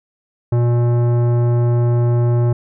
sine tone with tanh clipping, 119.8 Hz, A#2, 48 cents sharp, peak -14 dBFS, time 0.52-2.53 s, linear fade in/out 5 ms, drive 15 dB, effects none

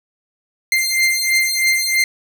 sawtooth beating tone pair, 2093 / 2096.1 Hz, C7 / C7, 0 / +3 cents, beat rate 3.1 Hz, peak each -14 dBFS, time 0.72-2.04 s, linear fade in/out 2 ms, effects none

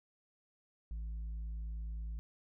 triangle tone with tanh clipping, 54.8 Hz, A1, 6 cents flat, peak -39 dBFS, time 0.91-2.19 s, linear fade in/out 0 ms, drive 8 dB, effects none

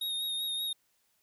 square tone with vibrato, 3729 Hz, A#7, in tune, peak -32 dBFS, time 0.01-0.73 s, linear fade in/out 5 ms, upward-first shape sine, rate 5.2 Hz, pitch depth 27 cents each way, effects white hiss -73 dBFS RMS until 1.22 s

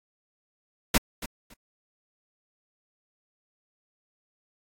pink noise with echo, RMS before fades -20 dBFS, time 0.94-0.98 s, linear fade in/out 5 ms, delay 280 ms, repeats 2, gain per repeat -15 dB, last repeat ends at 1.54 s, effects AAC 64 kbps

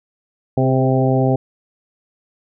harmonic tone with a mistuned harmonic, 130.81 Hz, C3, in tune, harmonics 1 / 2 / 3 / 4 / 5 / 6, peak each -16 / -19 / -21 / -22 / -23 / -24 dBFS, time 0.57-1.36 s, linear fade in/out 5 ms, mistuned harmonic 3, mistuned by +25 cents, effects none

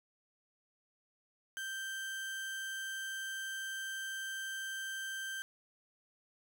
35% pulse tone, 1566 Hz, G6, 2 cents flat, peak -37 dBFS, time 1.57-5.42 s, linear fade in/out 0 ms, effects none

